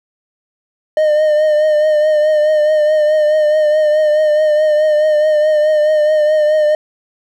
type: tone with vibrato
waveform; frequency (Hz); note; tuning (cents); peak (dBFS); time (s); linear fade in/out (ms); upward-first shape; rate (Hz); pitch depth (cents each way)
triangle; 610; D#5; -34; -7; 0.97-6.75; 2; triangle; 4.7; 41
effects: none